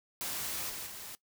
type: noise with level steps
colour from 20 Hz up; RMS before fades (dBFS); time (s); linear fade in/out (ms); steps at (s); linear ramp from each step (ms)
white; -37 / -41 / -45; 0.21-1.15; 0; 0.69 / 0.86; 10
effects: noise-tail reverb RT60 0.1 s tail -19 dB re dry